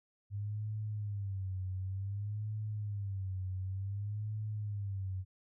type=tone with vibrato; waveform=sine; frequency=100 Hz; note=G2; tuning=35 cents sharp; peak=-35 dBFS; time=0.3-5.25 s; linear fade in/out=50 ms; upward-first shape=sine; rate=0.55 Hz; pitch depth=120 cents each way; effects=none